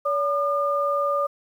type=tone pair together; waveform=sine; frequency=570 / 1207.8 Hz; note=C#5 / D6; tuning=+48 / +48 cents; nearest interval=octave + minor second; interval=1300 cents; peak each=-23 dBFS; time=0.05-1.27 s; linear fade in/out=10 ms; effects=9-bit